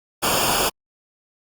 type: noise with comb filter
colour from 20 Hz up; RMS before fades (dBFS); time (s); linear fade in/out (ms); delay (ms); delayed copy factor
pink; -20; 0.22-0.7; 20; 0.5; -0.8
effects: Opus 48 kbps